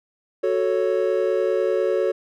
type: chord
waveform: triangle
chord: F# minor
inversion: none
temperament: equal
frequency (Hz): 370 / 440 / 554.4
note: F#4 / A4 / C#5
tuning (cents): 0 / 0 / 0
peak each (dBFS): -21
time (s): 0.43-2.12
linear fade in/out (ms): 10
effects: none